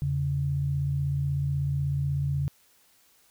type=tone pair together; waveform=sine; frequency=83.75 / 140 Hz; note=E2 / C#3; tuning=+28 / +18 cents; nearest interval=major sixth; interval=890 cents; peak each=-32 / -25 dBFS; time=0.02-2.48 s; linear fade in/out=0 ms; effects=white hiss -62 dBFS RMS until 3.3 s